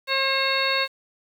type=harmonic tone with a mistuned harmonic; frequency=538 Hz; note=C5; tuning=48 cents sharp; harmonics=1 / 2 / 3 / 4 / 5 / 7 / 8; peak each=-28 / -28 / -28 / -28 / -28 / -28 / -28 dBFS; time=0.07-0.88 s; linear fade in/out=50 ms; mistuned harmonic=8; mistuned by=+28 cents; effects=8-bit